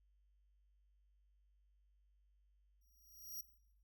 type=tone with exponential growth; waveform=5% pulse; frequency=5710 Hz; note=F8; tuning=37 cents sharp; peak=-37 dBFS; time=2.81-3.41 s; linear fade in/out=5 ms; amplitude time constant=130 ms; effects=noise-tail reverb RT60 0.7 s tail -17 dB re dry + added 50 Hz sine -70 dBFS peak until 3.83 s